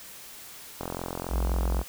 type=click train; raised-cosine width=1 ms; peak=-18 dBFS; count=45; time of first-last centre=0.81-1.815 s; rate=43.8 Hz
type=tone; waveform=triangle; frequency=58.27 Hz; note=A#1; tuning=in tune; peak=-22 dBFS; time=1.29-1.84 s; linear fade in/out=50 ms
effects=white hiss -45 dBFS RMS until 1.88 s